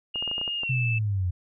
sine tone with pitch glide, 2841 to 2635 Hz, F7 to E7, +29 to -1 cents, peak -27 dBFS, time 0.14-0.99 s, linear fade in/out 10 ms, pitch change -130 cents, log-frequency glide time 0.58-0.75 s
clicks, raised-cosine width 1 ms, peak -24 dBFS, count 8, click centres 0.158 / 0.225 / 0.277 / 0.314 / 0.381 / 0.414 / 0.478 / 0.634 s
sine linear sweep, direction down, 130.81 to 87.1 Hz, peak -23 dBFS, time 0.69-1.31 s, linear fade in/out 10 ms
effects none

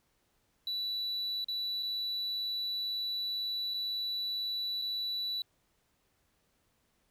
sine tone with dropouts, 3951 Hz, B7, in tune, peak -30 dBFS, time 0.67-5.42 s, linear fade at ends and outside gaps 2 ms, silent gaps 1.444-1.484 / 1.826-1.83 / 3.738-3.742 / 4.816-4.82 s, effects tanh soft clip ceiling -31 dBFS + pink hiss -74 dBFS RMS until 7.1 s

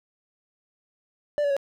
triangle tone with pitch steps, 588 / 570.9 / 554.4 Hz, D5 / D5 / C#5, +2 / -49 / 0 cents, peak -19 dBFS, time 1.38-1.566 s, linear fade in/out 0 ms, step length 62 ms, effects none

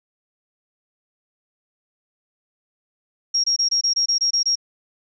sine tone bursts, 5590 Hz, F8, 1 cent sharp, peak -16 dBFS, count 10, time 3.34-4.556 s, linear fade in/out 10 ms, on 100 ms, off 24 ms, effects none

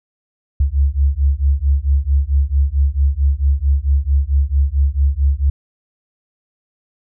sine beating tone pair, 67.6 / 72.1 Hz, C#2 / D2, -43 / -31 cents, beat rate 4.5 Hz, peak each -15 dBFS, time 0.6-5.5 s, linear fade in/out 5 ms, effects none

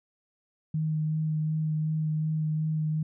sine tone with vibrato, 155.7 Hz, D#3, 2 cents sharp, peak -25 dBFS, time 0.74-3.03 s, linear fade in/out 5 ms, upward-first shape sine, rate 2.7 Hz, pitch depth 13 cents each way, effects none

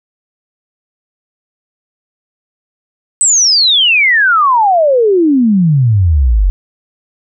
sine exponential sweep, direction down, 8230 to 43.65 Hz, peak -6 dBFS, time 3.21-6.5 s, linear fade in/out 0 ms, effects none

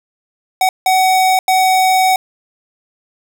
square tone bursts at uneven times, 751 Hz, F#5, 26 cents sharp, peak -10 dBFS, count 3, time 0.61-0.69 / 0.86-1.39 / 1.48-2.16 s, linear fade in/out 2 ms, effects none

